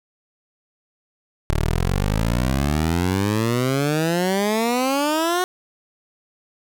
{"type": "exponential sweep", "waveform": "15% pulse", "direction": "up", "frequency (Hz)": [36.15, 370], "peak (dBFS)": -12, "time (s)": [1.5, 5.44], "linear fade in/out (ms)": 0, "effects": []}